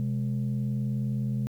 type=tone pair together; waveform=sine; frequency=128.49 / 208 Hz; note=C3 / G#3; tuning=-31 / +3 cents; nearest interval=minor sixth; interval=834 cents; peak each=-26 / -29 dBFS; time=0-1.47 s; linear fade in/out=0 ms; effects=tanh soft clip ceiling -22 dBFS + 10-bit